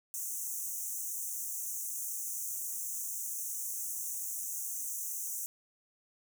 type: high-pass noise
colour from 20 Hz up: pink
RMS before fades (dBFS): -38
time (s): 0.14-5.46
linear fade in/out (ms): 0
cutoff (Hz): 6000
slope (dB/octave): 96
effects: none